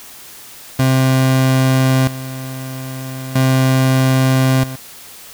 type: tone with tremolo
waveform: 30% pulse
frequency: 131.3 Hz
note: C3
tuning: 6 cents sharp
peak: -8 dBFS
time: 0.79-4.76 s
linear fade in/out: 5 ms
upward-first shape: square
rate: 0.39 Hz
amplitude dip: 80%
effects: white hiss -37 dBFS RMS until 5.33 s